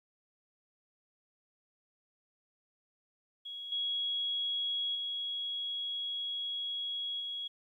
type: tone with level steps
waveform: sine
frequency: 3324 Hz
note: G#7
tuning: 1 cent sharp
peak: -40 / -31 / -34 / -36 dBFS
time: 3.45-7.48 s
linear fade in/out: 10 ms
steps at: 3.72 / 4.95 / 7.2 s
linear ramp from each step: 2 ms
effects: 12-bit